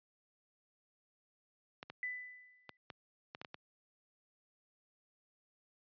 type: clicks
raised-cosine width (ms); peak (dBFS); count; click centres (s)
0.3; -29; 8; 1.829 / 1.9 / 2.693 / 2.902 / 3.349 / 3.415 / 3.448 / 3.544
type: tone with exponential decay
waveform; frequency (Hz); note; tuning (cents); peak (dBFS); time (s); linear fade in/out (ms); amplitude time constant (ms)
sine; 1995; B6; +17; -35; 2.03-2.77; 1; 160
effects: high-pass 100 Hz 12 dB/octave + resampled to 11025 Hz